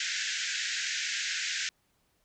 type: band-pass noise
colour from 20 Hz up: pink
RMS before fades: -33 dBFS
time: 0-1.69 s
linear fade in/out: 2 ms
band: 1500 to 7400 Hz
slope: 96 dB/octave
effects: pink hiss -72 dBFS RMS until 2.24 s

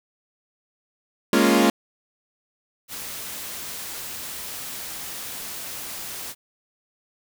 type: chord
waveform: sawtooth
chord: Bb minor seventh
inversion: third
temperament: equal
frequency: 207.7 / 233.1 / 277.2 / 349.2 Hz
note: Ab3 / Bb3 / Db4 / F4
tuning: 0 / 0 / 0 / 0 cents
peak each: -17 dBFS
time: 1.33-1.7 s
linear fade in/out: 2 ms
type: noise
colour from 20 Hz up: white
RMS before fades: -34 dBFS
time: 2.88-6.35 s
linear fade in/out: 50 ms
effects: none

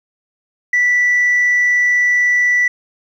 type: tone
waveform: sine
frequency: 1966 Hz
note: B6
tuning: 8 cents flat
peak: -9 dBFS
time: 0.73-2.68 s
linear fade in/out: 5 ms
effects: tanh soft clip ceiling -8 dBFS + 8-bit

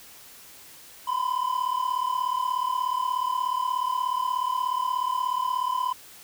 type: tone pair together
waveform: triangle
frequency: 990.3 / 1027 Hz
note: B5 / C6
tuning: +4 / -33 cents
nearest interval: minor second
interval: 63 cents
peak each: -25 / -25 dBFS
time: 1.07-5.93 s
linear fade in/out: 10 ms
effects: white hiss -48 dBFS RMS until 6.23 s

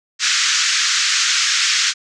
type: band-pass noise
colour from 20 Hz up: white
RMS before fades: -17 dBFS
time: 0.19-1.94 s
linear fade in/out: 50 ms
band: 1300 to 6900 Hz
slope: 48 dB/octave
effects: none

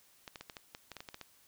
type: clicks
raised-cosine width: 0.2 ms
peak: -27 dBFS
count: 12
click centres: 0.278 / 0.358 / 0.41 / 0.498 / 0.568 / 0.749 / 0.917 / 0.967 / 1.005 / 1.088 / 1.144 / 1.213 s
effects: white hiss -65 dBFS RMS until 1.47 s

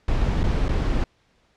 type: noise with dropouts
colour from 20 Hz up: brown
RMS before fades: -21 dBFS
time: 0.08-1.04 s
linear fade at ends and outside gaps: 2 ms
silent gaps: 0.432-0.439 / 0.683-0.69 s
effects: pink hiss -63 dBFS RMS until 1.56 s + low-pass 5000 Hz 12 dB/octave

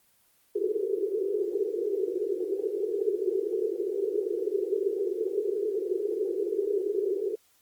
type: band-pass noise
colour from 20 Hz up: white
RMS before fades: -29 dBFS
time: 0.55-7.36 s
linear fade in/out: 10 ms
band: 360 to 450 Hz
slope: 96 dB/octave
effects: white hiss -65 dBFS RMS until 7.61 s + Opus 24 kbps

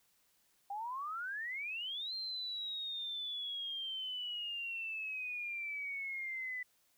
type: exponential two-way sweep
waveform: sine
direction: up then down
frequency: 784 to 4186 to 1986 Hz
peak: -38 dBFS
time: 0.7-6.63 s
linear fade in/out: 5 ms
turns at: 2.14 s
effects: white hiss -73 dBFS RMS until 6.97 s

